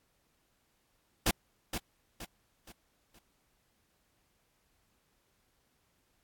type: noise with echo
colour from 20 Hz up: pink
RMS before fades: -27 dBFS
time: 1.26-1.31 s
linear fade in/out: 5 ms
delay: 470 ms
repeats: 4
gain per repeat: -8 dB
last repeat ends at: 3.19 s
effects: pink hiss -74 dBFS RMS until 6.23 s + AAC 64 kbps